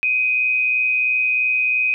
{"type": "tone pair together", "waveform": "sine", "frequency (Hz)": [2382, 2505], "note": ["D7", "D#7"], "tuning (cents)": [24, 11], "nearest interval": "minor second", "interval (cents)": 87, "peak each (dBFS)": [-26, -16], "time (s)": [0.03, 1.94], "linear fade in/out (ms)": 0, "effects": []}